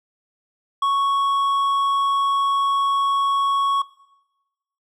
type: tone with hard clipping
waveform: sine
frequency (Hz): 1108.7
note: C#6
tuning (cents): 0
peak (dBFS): -18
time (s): 0.82-3.82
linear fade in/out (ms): 5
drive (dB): 5
effects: noise-tail reverb RT60 1.0 s tail -20 dB re dry